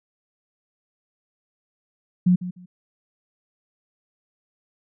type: tone with echo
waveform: sine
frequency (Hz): 180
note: F#3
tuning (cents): -47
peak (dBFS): -13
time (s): 2.26-2.36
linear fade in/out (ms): 10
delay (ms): 150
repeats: 2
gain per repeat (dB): -14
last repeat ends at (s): 2.66
effects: none